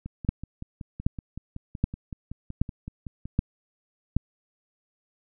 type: two click trains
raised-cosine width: 5 ms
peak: -9 / -23 dBFS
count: 6 / 18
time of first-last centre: 0.29-4.166 / 0.06-3.255 s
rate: 1.29 / 5.32 Hz
effects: none